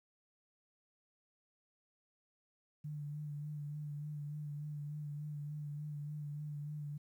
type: tone with vibrato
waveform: sine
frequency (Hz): 148.1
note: D3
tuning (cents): +15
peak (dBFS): -40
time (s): 2.84-6.98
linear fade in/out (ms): 10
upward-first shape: sine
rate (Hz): 3.4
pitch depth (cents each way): 30
effects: 12-bit